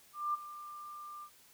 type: tone with ADSR envelope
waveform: sine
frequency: 1191 Hz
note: D6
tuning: 24 cents sharp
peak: -29 dBFS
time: 0.13-1.3 s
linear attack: 210 ms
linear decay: 18 ms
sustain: -15 dB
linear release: 71 ms
effects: white hiss -62 dBFS RMS until 1.53 s